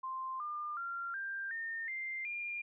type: tone with pitch steps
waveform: sine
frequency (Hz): 1046.5 / 1202.1 / 1380.9 / 1586.2 / 1822.1 / 2093 / 2404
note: C6 / D6 / F6 / G6 / A#6 / C7 / D7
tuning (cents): 0 / +40 / -20 / +20 / -40 / 0 / +40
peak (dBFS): -37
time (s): 0.03-2.62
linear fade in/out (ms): 10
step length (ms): 370
effects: none